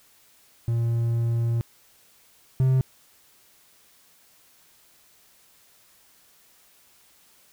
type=tone pair in turn; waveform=triangle; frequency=116.54 / 130.81 Hz; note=A#2 / C3; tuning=0 / 0 cents; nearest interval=major second; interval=200 cents; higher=second; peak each=-19 / -15 dBFS; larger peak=second; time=0.68-1.61 / 2.6-2.81 s; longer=first; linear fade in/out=0 ms; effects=white hiss -58 dBFS RMS until 7.52 s